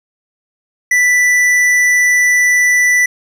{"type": "tone with tanh clipping", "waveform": "sine", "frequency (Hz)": 1977, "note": "B6", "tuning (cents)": 1, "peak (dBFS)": -10, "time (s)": [0.91, 3.06], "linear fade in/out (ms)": 5, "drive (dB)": 12, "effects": []}